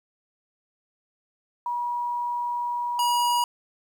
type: tone pair in turn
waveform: sine / square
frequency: 963 / 963 Hz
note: B5 / B5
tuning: -44 / -44 cents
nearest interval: unison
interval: 0 cents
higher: neither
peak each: -25 / -21 dBFS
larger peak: second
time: 1.66-2.99 / 2.99-3.44 s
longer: first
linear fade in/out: 2 ms
effects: 10-bit